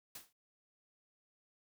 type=noise with exponential decay; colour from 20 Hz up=white; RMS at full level=-44 dBFS; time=0.15-0.33 s; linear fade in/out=5 ms; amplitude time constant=39 ms; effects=none